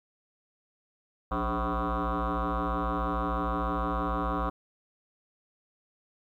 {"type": "tone with frequency modulation", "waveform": "sine", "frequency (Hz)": 523.3, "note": "C5", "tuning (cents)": 0, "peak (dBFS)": -25, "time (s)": [1.31, 4.5], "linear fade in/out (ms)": 10, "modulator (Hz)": 117, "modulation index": 6.5, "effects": ["tanh soft clip ceiling -24 dBFS", "11-bit"]}